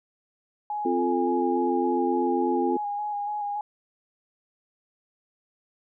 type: tone with vibrato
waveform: sine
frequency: 827 Hz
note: G#5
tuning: 8 cents flat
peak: -27 dBFS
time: 0.7-3.61 s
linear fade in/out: 2 ms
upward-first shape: square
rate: 3.5 Hz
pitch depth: 20 cents each way
type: chord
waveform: sine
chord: F major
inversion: second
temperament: equal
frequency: 261.6 / 349.2 / 440 Hz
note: C4 / F4 / A4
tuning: 0 / 0 / 0 cents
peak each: -27 / -25 / -30 dBFS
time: 0.85-2.77 s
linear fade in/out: 5 ms
effects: none